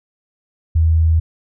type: tone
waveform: sine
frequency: 80.8 Hz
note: E2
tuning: 34 cents flat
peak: -10 dBFS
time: 0.75-1.2 s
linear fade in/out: 10 ms
effects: none